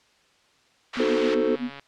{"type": "band-pass noise", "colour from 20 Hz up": "white", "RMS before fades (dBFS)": -34, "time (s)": [0.93, 1.35], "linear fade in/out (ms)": 10, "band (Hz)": [810, 3000], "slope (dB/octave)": 12}
{"type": "click train", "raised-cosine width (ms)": 0.3, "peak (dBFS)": -24, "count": 118, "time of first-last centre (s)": [0.96, 1.796], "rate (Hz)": 140}
{"type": "tone with tremolo", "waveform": "sine", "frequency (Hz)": 246.9, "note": "B3", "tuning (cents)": 0, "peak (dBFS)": -24, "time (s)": [0.97, 1.7], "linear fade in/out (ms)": 0, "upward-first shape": "sine", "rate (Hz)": 7.8, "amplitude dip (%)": 95}
{"type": "chord", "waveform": "triangle", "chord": "D# diminished seventh", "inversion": "none", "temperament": "equal with one note detuned", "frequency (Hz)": [306.5, 370, 440, 523.3], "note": ["D#4", "F#4", "A4", "C5"], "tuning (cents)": [-26, 0, 0, 0], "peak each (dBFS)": [-26, -26, -21, -26], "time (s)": [0.99, 1.56], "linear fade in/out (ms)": 10}
{"effects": ["white hiss -61 dBFS RMS until 1.87 s", "low-pass 5000 Hz 12 dB/octave"]}